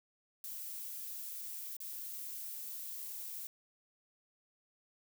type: noise with dropouts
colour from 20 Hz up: violet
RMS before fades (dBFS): -44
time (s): 0.44-3.47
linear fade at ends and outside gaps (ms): 1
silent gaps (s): 1.767-1.803
effects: none